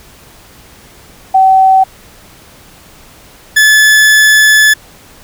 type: tone pair in turn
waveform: sine / 40% pulse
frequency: 763 / 1726.3 Hz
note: G5 / A6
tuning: -47 / -33 cents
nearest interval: octave + major second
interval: 1414 cents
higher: second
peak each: -3 dBFS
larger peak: neither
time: 1.34-1.84 / 3.56-4.74 s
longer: second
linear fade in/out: 10 ms
effects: pink hiss -39 dBFS RMS until 5.23 s